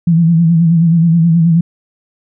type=tone with vibrato; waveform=sine; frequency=166.6 Hz; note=E3; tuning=19 cents sharp; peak=-6 dBFS; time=0.07-1.61 s; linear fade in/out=5 ms; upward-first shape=sine; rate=9.4 Hz; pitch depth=61 cents each way; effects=none